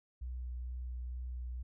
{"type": "tone with vibrato", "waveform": "sine", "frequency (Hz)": 61.74, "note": "B1", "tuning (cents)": 0, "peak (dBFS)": -38, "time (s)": [0.21, 1.63], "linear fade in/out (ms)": 10, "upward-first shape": "sine", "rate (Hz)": 2.2, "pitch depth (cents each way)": 14, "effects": []}